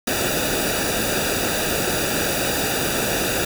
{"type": "noise with comb filter", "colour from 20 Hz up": "pink", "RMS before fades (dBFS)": -22, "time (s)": [0.07, 3.45], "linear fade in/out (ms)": 5, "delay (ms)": 0.94, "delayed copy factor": -0.75, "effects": []}